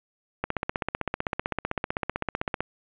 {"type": "click train", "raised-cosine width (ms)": 0.5, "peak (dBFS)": -11, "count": 35, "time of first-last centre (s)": [0.44, 2.606], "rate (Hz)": 15.7, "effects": ["resampled to 8000 Hz", "7-bit"]}